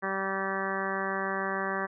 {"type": "harmonic tone", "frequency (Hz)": 193.3, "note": "G3", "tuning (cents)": -24, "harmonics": [1, 2, 3, 4, 5, 6, 7, 8, 9, 10], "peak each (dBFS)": [-38, -36, -38, -38, -40, -35, -45, -37, -37, -41], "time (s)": [0.02, 1.87], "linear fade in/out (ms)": 20, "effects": []}